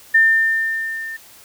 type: tone with level ramp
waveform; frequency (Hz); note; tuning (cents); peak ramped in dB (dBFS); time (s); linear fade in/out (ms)
sine; 1800; A6; +39; -8 to -27; 0.14-1.17; 10
effects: white hiss -45 dBFS RMS until 1.44 s